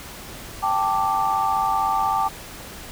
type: chord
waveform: sine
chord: G suspended second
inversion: none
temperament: equal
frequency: 784 / 880 / 1174.7 Hz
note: G5 / A5 / D6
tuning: 0 / 0 / 0 cents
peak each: -23 dBFS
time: 0.62-2.29 s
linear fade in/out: 20 ms
effects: pink hiss -38 dBFS RMS until 2.91 s